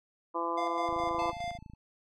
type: harmonic tone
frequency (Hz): 168.9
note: E3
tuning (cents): +42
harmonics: 2 / 3 / 4 / 5 / 6 / 7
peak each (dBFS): -37 / -38 / -40 / -41 / -33 / -38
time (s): 0.34-1.32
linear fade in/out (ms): 20
type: tone with tremolo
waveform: square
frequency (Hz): 698.5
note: F5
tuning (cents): 0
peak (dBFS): -34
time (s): 0.57-1.58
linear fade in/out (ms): 10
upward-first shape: square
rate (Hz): 4.8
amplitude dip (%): 55
type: click train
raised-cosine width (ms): 5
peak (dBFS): -35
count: 24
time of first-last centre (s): 0.89-1.736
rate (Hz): 27.2
type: tone with exponential decay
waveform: square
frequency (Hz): 873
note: A5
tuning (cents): -14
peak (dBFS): -35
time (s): 1.19-1.75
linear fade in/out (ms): 1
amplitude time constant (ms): 120
effects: low-pass 5000 Hz 12 dB/octave